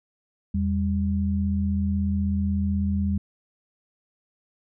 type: tone pair together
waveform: sine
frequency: 82.71 / 198.9 Hz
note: E2 / G3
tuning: +6 / +25 cents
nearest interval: octave + minor third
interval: 1519 cents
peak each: -24 dBFS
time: 0.54-3.18 s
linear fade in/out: 5 ms
effects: none